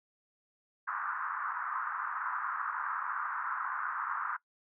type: band-pass noise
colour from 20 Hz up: white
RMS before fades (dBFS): -36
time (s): 0.87-4.37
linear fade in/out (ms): 10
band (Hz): 1000 to 1500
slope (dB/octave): 48
effects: noise-tail reverb RT60 0.1 s tail -20 dB re dry